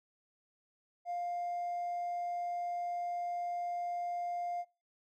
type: tone with hard clipping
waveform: triangle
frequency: 702 Hz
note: F5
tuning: 9 cents sharp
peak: -34 dBFS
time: 1.05-4.65 s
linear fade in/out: 50 ms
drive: 2 dB
effects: noise-tail reverb RT60 0.3 s tail -22 dB re dry